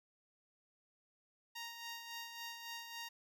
10% pulse tone with tremolo, 932.3 Hz, A#5, in tune, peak -35 dBFS, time 1.55-3.09 s, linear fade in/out 10 ms, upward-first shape sine, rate 3.6 Hz, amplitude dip 50%, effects none

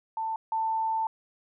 sine tone pair in turn, 890 / 890 Hz, A5 / A5, +20 / +20 cents, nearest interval unison, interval 0 cents, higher neither, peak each -28 / -25 dBFS, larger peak second, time 0.17-0.36 / 0.52-1.07 s, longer second, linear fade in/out 2 ms, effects none

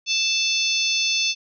harmonic tone, 880 Hz, A5, in tune, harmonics 3 / 4 / 5 / 6 / 7, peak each -24 / -25 / -26 / -27 / -27 dBFS, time 0.06-1.35 s, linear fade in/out 50 ms, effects none

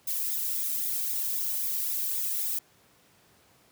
violet noise with flanger, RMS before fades -30 dBFS, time 0.07-2.59 s, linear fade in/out 5 ms, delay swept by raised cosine 0.67 to 1.47 ms, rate 3.8 Hz, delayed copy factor -0.55, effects pink hiss -61 dBFS RMS until 3.71 s + high-pass 100 Hz 12 dB/octave

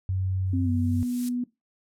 sine tone, 94.1 Hz, F#2, 30 cents sharp, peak -24 dBFS, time 0.09-1.03 s, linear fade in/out 0 ms
violet noise with exponential growth, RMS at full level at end -31 dBFS, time 0.46-1.29 s, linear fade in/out 5 ms, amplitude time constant 180 ms
sine tone with pitch glide, 261.6 to 245.5 Hz, C4 to B3, 0 to -10 cents, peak -25 dBFS, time 0.53-1.44 s, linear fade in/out 5 ms, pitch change -110 cents, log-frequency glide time 0.64-0.7 s
effects noise-tail reverb RT60 0.2 s tail -18 dB re dry + low-pass 10000 Hz 12 dB/octave

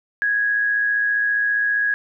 sine tone with amplitude modulation, 1659 Hz, G#6, 2 cents flat, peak -15 dBFS, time 0.22-1.94 s, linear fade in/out 0 ms, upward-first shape sine, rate 115 Hz, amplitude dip 40%, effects none

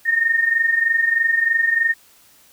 sine tone pair together, 1813.8 / 1837 Hz, A#6 / A#6, -48 / -26 cents, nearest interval unison, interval 22 cents, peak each -21 / -16 dBFS, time 0.05-1.94 s, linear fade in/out 20 ms, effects white hiss -52 dBFS RMS until 2.52 s

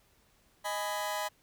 sawtooth chord, G# minor, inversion second, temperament just, 623 / 830.6 / 996.7 Hz, D#5 / G#5 / B5, +2 / 0 / +16 cents, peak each -33 dBFS, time 0.64-1.29 s, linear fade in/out 20 ms, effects pink hiss -67 dBFS RMS until 1.42 s

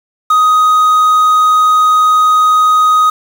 triangle tone with quantisation, 1251 Hz, D#6, 9 cents sharp, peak -4 dBFS, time 0.3-3.1 s, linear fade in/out 5 ms, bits 5, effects none

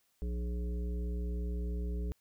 harmonic tone with a mistuned harmonic, 59.9 Hz, A#1, 48 cents sharp, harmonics 1 / 3 / 5 / 7 / 9, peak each -33 / -43 / -50 / -47 / -59 dBFS, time 0.22-2.12 s, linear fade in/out 0 ms, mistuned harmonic 5, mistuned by +18 cents, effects white hiss -74 dBFS RMS until 2.2 s

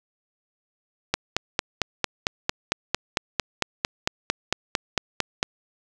click train, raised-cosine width 0.2 ms, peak -3 dBFS, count 20, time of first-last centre 1.14-5.429 s, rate 4.43 Hz, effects none

